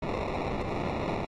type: noise with sample-and-hold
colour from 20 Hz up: white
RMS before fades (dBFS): -31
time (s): 0.02-1.25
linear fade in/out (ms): 5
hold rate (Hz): 1575
effects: low-pass 3000 Hz 12 dB/octave + AAC 64 kbps